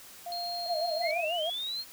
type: tone with pitch glide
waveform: sine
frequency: 698.5 to 670 Hz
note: F5 to E5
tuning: 0 to +28 cents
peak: -35 dBFS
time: 0.26-1.25 s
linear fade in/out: 5 ms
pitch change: -72 cents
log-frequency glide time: 0.58-1.11 s
type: tone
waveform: sine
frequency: 4230 Hz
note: C8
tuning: 18 cents sharp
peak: -35 dBFS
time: 0.32-1.11 s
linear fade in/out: 0 ms
type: tone with vibrato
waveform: sine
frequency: 659.3 Hz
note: E5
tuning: in tune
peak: -30 dBFS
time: 0.66-1.5 s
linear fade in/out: 5 ms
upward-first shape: sine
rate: 6.2 Hz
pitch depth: 130 cents each way
type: linear sweep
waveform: sine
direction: up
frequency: 1971 to 4310 Hz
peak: -32 dBFS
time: 1.01-1.85 s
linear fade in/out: 50 ms
effects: white hiss -50 dBFS RMS until 1.92 s